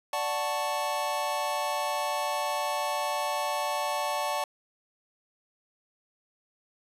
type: chord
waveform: square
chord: D major seventh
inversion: none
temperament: equal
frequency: 587.3 / 740 / 880 / 1108.7 Hz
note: D5 / F#5 / A5 / C#6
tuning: 0 / 0 / 0 / 0 cents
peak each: -34 / -35 / -33 / -35 dBFS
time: 0.13-4.44 s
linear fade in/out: 2 ms
effects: resampled to 32000 Hz